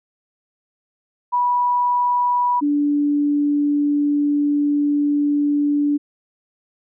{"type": "tone pair in turn", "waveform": "sine", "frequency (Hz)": [978, 290.8], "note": ["B5", "D4"], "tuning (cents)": [-17, -17], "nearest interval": "octave + major sixth", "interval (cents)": 2100, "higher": "first", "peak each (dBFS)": -15, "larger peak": "neither", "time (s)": [[1.32, 2.61], [2.61, 5.98]], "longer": "second", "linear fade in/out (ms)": 20, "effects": []}